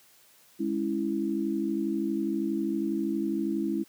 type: chord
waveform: sine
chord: C# minor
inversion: second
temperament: equal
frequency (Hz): 207.7 / 277.2 / 329.6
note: G#3 / C#4 / E4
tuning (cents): 0 / 0 / 0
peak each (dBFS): -31 / -32 / -29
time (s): 0.59-3.84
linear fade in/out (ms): 20
effects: white hiss -59 dBFS RMS until 3.88 s + high-pass 100 Hz 12 dB/octave